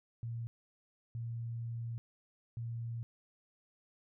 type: tone bursts at uneven times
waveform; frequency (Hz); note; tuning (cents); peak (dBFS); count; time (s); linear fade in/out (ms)
sine; 116.4; A#2; -2; -37; 3; 0.23-0.47 / 1.15-1.98 / 2.57-3.03; 0
effects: none